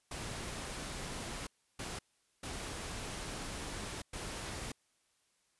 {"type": "noise bursts at uneven times", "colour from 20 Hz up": "pink", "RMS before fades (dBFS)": -42, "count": 4, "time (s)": [[0.11, 1.47], [1.79, 1.99], [2.43, 4.02], [4.13, 4.72]], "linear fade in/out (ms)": 5, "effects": ["white hiss -75 dBFS RMS until 5.59 s", "resampled to 24000 Hz"]}